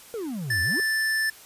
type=exponential two-way sweep; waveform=triangle; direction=down then up; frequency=489.1 to 79.1 to 424.5 Hz; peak=-27 dBFS; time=0.14-0.8 s; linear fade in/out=0 ms; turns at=0.62 s
type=tone; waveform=square; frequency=1760 Hz; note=A6; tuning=in tune; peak=-23 dBFS; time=0.5-1.3 s; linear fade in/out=5 ms
effects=white hiss -48 dBFS RMS until 1.45 s + resampled to 32000 Hz